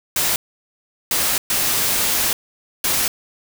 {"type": "noise bursts at uneven times", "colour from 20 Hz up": "white", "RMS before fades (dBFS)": -19, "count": 4, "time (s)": [[0.16, 0.36], [1.11, 1.38], [1.5, 2.33], [2.84, 3.08]], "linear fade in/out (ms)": 2, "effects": []}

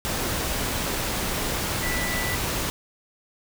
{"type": "tone in noise", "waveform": "sine", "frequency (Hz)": 1975.5, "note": "B6", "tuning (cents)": 0, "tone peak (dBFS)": -29, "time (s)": [1.83, 2.35], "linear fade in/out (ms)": 0, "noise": "pink", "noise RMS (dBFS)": -27, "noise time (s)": [0.05, 2.7], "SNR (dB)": -5, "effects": []}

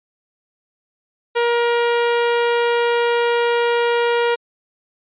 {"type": "tone", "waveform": "sawtooth", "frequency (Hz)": 473.5, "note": "A#4", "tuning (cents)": 27, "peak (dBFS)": -11, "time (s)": [1.35, 4.36], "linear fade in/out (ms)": 20, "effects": ["resampled to 8000 Hz"]}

